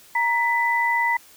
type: tone pair together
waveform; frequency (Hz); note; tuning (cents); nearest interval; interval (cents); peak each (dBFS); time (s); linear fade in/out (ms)
sine; 936 / 1992.5; A#5 / B6; +7 / +15; octave + minor second; 1308; -21; 0.15-1.17; 5
effects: white hiss -50 dBFS RMS until 1.36 s